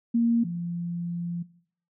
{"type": "tone pair in turn", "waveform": "sine", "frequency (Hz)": [233.1, 172.27], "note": ["A#3", "F3"], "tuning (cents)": [0, -23], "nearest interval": "perfect fourth", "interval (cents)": 523, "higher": "first", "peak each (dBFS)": [-19, -29], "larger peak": "first", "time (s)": [[0.14, 0.44], [0.44, 1.43]], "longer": "second", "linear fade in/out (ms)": 10, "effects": ["noise-tail reverb RT60 0.6 s tail -19 dB re dry"]}